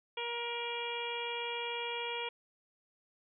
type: harmonic tone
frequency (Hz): 473.1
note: A#4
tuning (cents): +26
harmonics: 1 / 2 / 3 / 4 / 5 / 6 / 7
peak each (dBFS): -41 / -41 / -49 / -50 / -41 / -44 / -43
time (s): 0.17-2.29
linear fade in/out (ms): 5
effects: none